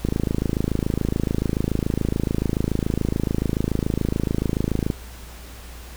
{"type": "click train", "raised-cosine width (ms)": 3, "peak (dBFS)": -8, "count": 132, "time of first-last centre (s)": [0.05, 4.902], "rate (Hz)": 27, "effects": ["added 60 Hz sine -38 dBFS peak until 5.96 s", "pink hiss -43 dBFS RMS until 5.96 s"]}